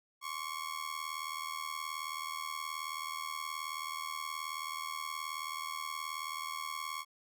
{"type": "ring-modulated tone", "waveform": "sawtooth", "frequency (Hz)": 1100, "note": "C#6", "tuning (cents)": -14, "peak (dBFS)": -31, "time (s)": [0.21, 7.05], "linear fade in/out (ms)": 50, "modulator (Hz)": 39.4, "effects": []}